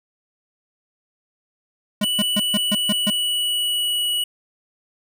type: tone bursts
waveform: square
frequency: 207.7 Hz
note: G#3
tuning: in tune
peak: -19 dBFS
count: 7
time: 2.01-3.102 s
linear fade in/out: 5 ms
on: 36 ms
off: 140 ms
type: tone with pitch glide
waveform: square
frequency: 2960 to 2931 Hz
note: F#7 to F#7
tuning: 0 to -17 cents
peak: -20 dBFS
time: 2.03-4.24 s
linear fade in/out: 5 ms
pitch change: -17 cents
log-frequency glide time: 2.29-4.12 s
effects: none